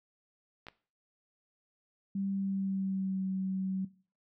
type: clicks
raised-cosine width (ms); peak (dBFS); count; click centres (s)
0.3; -31 / -28; 2; 0.668 / 0.685
type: tone with pitch glide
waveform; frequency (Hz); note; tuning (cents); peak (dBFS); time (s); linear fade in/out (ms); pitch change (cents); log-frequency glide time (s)
sine; 196 to 189.76; G3 to F#3; 0 to +44; -31; 2.15-3.85; 5; -56; 2.29-3.25
effects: noise-tail reverb RT60 0.4 s tail -18 dB re dry